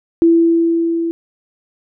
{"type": "tone with level ramp", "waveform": "sine", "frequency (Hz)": 333.6, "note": "E4", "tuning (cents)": 21, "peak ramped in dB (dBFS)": [-6, -16], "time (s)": [0.22, 1.11], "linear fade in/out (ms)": 0, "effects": []}